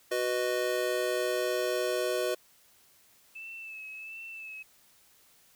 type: chord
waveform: square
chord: B major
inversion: second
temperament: just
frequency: 370.4 / 493.9 / 617.4 Hz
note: F#4 / B4 / D#5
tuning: +2 / 0 / -14 cents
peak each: -33 dBFS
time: 0.11-2.35 s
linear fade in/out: 10 ms
type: tone with vibrato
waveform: sine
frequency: 2624 Hz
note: E7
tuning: 9 cents flat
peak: -40 dBFS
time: 3.35-4.63 s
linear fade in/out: 10 ms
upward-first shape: sine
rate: 1.4 Hz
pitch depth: 39 cents each way
effects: white hiss -62 dBFS RMS until 5.55 s